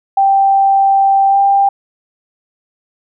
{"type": "tone with pitch glide", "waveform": "sine", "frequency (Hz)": [784, 793.1], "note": ["G5", "G5"], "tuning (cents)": [0, 20], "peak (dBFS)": -7, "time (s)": [0.17, 1.69], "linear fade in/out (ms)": 5, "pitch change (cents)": 20, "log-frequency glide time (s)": [1.29, 1.38], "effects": []}